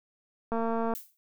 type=click train; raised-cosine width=1 ms; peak=-18 dBFS; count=96; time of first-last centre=0.52-0.937 s; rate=228 Hz
type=noise with exponential decay; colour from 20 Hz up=violet; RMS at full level=-36 dBFS; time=0.95-1.17 s; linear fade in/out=0 ms; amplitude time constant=46 ms
effects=none